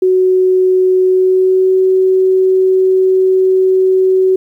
sine tone with pitch glide, 371.4 to 375.9 Hz, F#4 to F#4, +7 to +27 cents, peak -7 dBFS, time 0.02-4.36 s, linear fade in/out 5 ms, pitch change +20 cents, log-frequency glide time 1.04-1.74 s, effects 8-bit

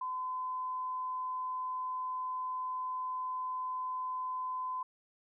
sine tone, 1019 Hz, C6, 46 cents flat, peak -34 dBFS, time 0.01-4.83 s, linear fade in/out 5 ms, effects none

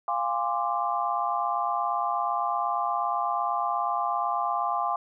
sine chord, D half-diminished seventh, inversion first, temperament equal with one note detuned, 698.5 / 815.9 / 1046.5 / 1174.7 Hz, F5 / Ab5 / C6 / D6, 0 / -31 / 0 / 0 cents, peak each -30 dBFS, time 0.08-4.96 s, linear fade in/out 2 ms, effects none

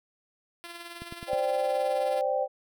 5% pulse tone with tremolo, 342.7 Hz, F4, 33 cents flat, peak -27 dBFS, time 0.64-2.21 s, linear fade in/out 0 ms, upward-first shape triangle, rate 19 Hz, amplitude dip 55%
click train, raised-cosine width 3 ms, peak -28 dBFS, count 4, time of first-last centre 1.02-1.333 s, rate 9.59 Hz
sine chord, C suspended second, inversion none, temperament equal, 523.3 / 587.3 / 784 Hz, C5 / D5 / G5, 0 / 0 / 0 cents, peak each -28 / -29 / -30 dBFS, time 1.27-2.48 s, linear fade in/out 50 ms
effects none

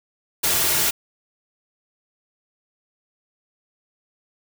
white noise with comb filter, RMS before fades -20 dBFS, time 0.43-0.91 s, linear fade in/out 10 ms, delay 3.9 ms, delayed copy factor -0.5, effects none

